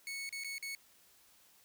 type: tone with dropouts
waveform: sawtooth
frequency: 2209 Hz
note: C#7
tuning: 7 cents flat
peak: -36 dBFS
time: 0.07-0.75 s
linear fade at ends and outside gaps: 1 ms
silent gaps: 0.292-0.326 / 0.437-0.445 / 0.582-0.626 s
effects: white hiss -65 dBFS RMS until 1.64 s